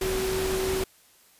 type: tone in noise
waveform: sine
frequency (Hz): 378.2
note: F#4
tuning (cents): +38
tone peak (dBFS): -26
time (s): 0.01-0.84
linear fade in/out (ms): 5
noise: pink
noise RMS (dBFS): -31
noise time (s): 0.01-0.84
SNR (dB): +2
effects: white hiss -58 dBFS RMS until 1.39 s + resampled to 32000 Hz